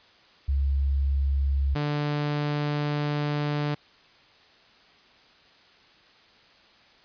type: tone pair in turn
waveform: sine / sawtooth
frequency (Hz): 69 / 147.27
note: C#2 / D3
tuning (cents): -7 / +5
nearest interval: octave + minor second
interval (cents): 1312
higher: second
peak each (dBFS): -21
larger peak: neither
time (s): 0.48-1.75 / 1.75-3.75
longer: second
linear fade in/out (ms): 10
effects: white hiss -56 dBFS RMS until 7.04 s + resampled to 11025 Hz